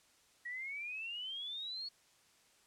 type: exponential sweep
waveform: sine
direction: up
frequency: 1900 to 4408 Hz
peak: -40 dBFS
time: 0.45-1.89 s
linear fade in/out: 10 ms
effects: white hiss -68 dBFS RMS until 2.66 s + low-pass 9000 Hz 12 dB/octave